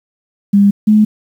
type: tone pair in turn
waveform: sine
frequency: 201.1 / 213.1 Hz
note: G3 / G#3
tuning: +44 / +45 cents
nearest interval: minor second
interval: 101 cents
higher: second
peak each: -5 dBFS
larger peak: neither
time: 0.53-0.71 / 0.87-1.05 s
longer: neither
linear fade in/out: 10 ms
effects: 7-bit